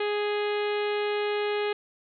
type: harmonic tone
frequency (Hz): 415.3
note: G#4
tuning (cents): 0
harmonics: 1 / 2 / 3 / 4 / 5 / 6 / 7 / 8 / 9 / 10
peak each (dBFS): -26 / -35 / -39 / -39 / -39 / -39 / -42 / -43 / -48 / -48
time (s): 0-1.73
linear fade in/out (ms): 5
effects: none